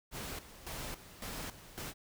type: noise with tremolo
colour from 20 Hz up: pink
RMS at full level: -42 dBFS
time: 0.11-1.94 s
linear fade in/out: 50 ms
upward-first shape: square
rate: 1.8 Hz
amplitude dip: 75%
effects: none